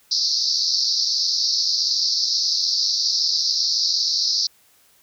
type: band-pass noise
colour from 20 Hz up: pink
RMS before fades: -21 dBFS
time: 0.11-4.47 s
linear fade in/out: 5 ms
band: 4200 to 5600 Hz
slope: 96 dB/octave
effects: white hiss -57 dBFS RMS until 5.02 s